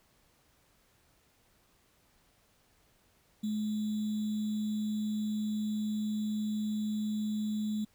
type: tone with sample-and-hold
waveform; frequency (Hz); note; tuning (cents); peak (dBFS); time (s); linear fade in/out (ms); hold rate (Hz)
sine; 213; G#3; +44; -30; 3.43-7.85; 10; 3675
effects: pink hiss -68 dBFS RMS until 7.94 s